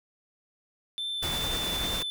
triangle tone with vibrato, 3531 Hz, A7, 5 cents sharp, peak -29 dBFS, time 0.98-2.1 s, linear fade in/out 0 ms, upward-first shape sine, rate 2.4 Hz, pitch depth 11 cents each way
pink noise with tremolo, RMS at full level -32 dBFS, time 1.22-2.03 s, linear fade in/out 10 ms, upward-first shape triangle, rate 10 Hz, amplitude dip 25%
effects none

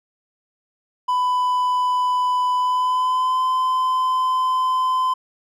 triangle tone with pitch glide, 998 to 1024.9 Hz, B5 to C6, +18 to -36 cents, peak -15 dBFS, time 1.08-5.14 s, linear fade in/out 10 ms, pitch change +46 cents, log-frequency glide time 2.56-3.42 s, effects none

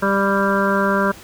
harmonic tone with a mistuned harmonic, 197.5 Hz, G3, 13 cents sharp, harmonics 1 / 2 / 3 / 5 / 6 / 7 / 8, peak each -20 / -23 / -22 / -23 / -26 / -23 / -24 dBFS, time 0.02-1.12 s, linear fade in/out 10 ms, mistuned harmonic 6, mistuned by -22 cents, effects pink hiss -41 dBFS RMS until 1.23 s

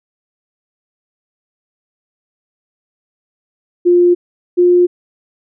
sine tone pair in turn, 352.1 / 354.8 Hz, F4 / F4, +14 / +27 cents, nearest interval unison, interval 13 cents, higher second, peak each -6 dBFS, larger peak neither, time 3.85-4.15 / 4.57-4.87 s, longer neither, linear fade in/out 20 ms, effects none

